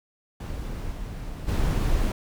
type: noise with level steps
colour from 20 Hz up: brown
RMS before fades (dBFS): -32 / -34 / -23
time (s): 0.4-2.12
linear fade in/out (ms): 5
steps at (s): 0.91 / 1.47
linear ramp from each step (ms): 20
effects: none